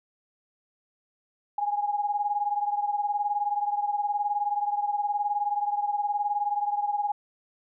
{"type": "beating tone pair", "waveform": "sine", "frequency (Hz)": [820, 839], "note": ["G#5", "G#5"], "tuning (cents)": [-22, 17], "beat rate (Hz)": 19, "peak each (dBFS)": [-26, -30], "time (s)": [1.58, 7.12], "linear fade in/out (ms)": 5, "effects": []}